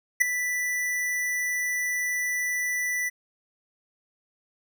square tone with ADSR envelope, 1977 Hz, B6, 1 cent sharp, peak -14 dBFS, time 0.2-3.1 s, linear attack 17 ms, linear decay 6 ms, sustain -12 dB, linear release 22 ms, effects none

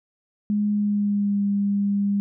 sine tone with pitch glide, 207.7 to 201.3 Hz, G#3 to G3, 0 to +46 cents, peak -19 dBFS, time 0.5-2.2 s, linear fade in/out 0 ms, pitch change -54 cents, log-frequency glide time 0.7-1.42 s, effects none

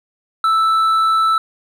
sine tone with hard clipping, 1318.5 Hz, E6, in tune, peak -13 dBFS, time 0.44-1.38 s, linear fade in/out 2 ms, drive 4 dB, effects none

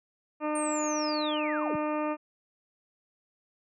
harmonic tone, 302.7 Hz, D#4, 48 cents flat, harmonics 1 / 2 / 3 / 4 / 5 / 6 / 7 / 8 / 9, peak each -31 / -32 / -36 / -36 / -50 / -47 / -52 / -45 / -50 dBFS, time 0.4-2.17 s, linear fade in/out 50 ms
sine linear sweep, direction down, 8870 to 89.5 Hz, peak -34 dBFS, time 0.55-1.76 s, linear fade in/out 5 ms
effects none

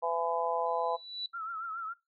harmonic tone, 167.8 Hz, E3, 31 cents sharp, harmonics 3 / 4 / 5 / 6, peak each -34 / -34 / -34 / -34 dBFS, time 0.02-0.97 s, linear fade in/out 20 ms
sine tone with exponential growth, 3951 Hz, B7, in tune, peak -31 dBFS, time 0.66-1.26 s, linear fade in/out 2 ms, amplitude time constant 130 ms
sine tone with vibrato, 1333 Hz, E6, 19 cents sharp, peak -35 dBFS, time 1.33-1.94 s, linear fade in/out 20 ms, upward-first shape triangle, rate 7.1 Hz, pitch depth 90 cents each way
effects noise-tail reverb RT60 0.2 s tail -21 dB re dry

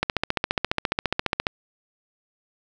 click train, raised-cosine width 0.3 ms, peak -5 dBFS, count 22, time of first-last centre 0.03-1.468 s, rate 14.6 Hz, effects none

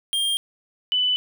square / sine tone pair in turn, 3205 / 2993 Hz, G7 / F#7, +38 / +19 cents, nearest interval minor second, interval 119 cents, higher first, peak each -21 / -18 dBFS, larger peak second, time 0.13-0.37 / 0.92-1.16 s, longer neither, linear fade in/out 0 ms, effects none

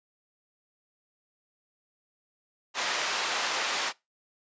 pink band-pass noise, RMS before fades -30 dBFS, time 2.74-3.93 s, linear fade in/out 50 ms, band 810 to 6500 Hz, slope 12 dB/octave, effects noise-tail reverb RT60 0.2 s tail -21 dB re dry + resampled to 16000 Hz

